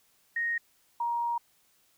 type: tone pair in turn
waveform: sine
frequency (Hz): 1864.7 / 943.2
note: A#6 / A#5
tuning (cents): 0 / +20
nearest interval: octave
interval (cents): 1180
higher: first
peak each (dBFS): -27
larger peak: neither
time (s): 0.36-0.58 / 1-1.38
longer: second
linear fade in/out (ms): 5
effects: white hiss -67 dBFS RMS until 1.97 s